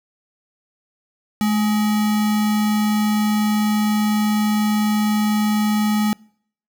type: tone with sample-and-hold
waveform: sine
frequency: 212.9 Hz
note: G#3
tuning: 43 cents sharp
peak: -15 dBFS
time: 1.41-6.13 s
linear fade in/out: 0 ms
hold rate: 1050 Hz
effects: noise-tail reverb RT60 0.6 s tail -26 dB re dry